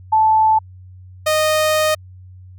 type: tone pair in turn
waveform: sine / sawtooth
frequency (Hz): 875 / 618.7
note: A5 / D#5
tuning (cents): -10 / -10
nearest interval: tritone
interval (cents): 600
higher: first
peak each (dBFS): -10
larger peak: neither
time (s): 0.12-0.59 / 1.26-1.95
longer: second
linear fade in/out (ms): 10
effects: added 92 Hz sine -37 dBFS peak until 2.58 s